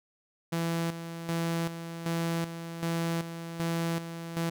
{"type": "tone with tremolo", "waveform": "sawtooth", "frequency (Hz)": 166.9, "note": "E3", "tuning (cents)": 22, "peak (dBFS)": -24, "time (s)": [0.52, 4.5], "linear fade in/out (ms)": 10, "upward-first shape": "square", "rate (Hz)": 1.3, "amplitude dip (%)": 65, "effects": []}